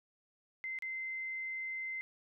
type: tone with dropouts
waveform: sine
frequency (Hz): 2072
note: C7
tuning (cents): -17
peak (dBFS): -37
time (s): 0.64-2.01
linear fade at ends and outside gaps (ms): 0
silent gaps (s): 0.788-0.823
effects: none